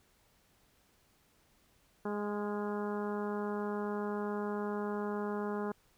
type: harmonic tone with a mistuned harmonic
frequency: 207.1 Hz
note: G#3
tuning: 5 cents flat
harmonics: 1 / 2 / 3 / 4 / 5 / 6 / 7 / 8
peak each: -37 / -37 / -46 / -44 / -45 / -49 / -49 / -54 dBFS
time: 2.05-5.72 s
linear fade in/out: 5 ms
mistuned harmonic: 7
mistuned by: -28 cents
effects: pink hiss -69 dBFS RMS until 5.97 s